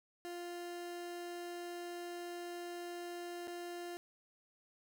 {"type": "tone with dropouts", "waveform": "30% pulse", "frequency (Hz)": 349.2, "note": "F4", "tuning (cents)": 0, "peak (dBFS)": -40, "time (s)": [0.25, 3.97], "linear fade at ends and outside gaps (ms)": 0, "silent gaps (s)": [3.473, 3.479], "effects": []}